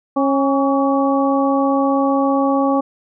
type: harmonic tone with a mistuned harmonic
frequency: 273.7 Hz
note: C#4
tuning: 22 cents flat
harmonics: 1 / 2 / 3 / 4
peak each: -16 / -19 / -21 / -22 dBFS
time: 0.16-2.81 s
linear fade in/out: 10 ms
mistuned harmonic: 4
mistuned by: +53 cents
effects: none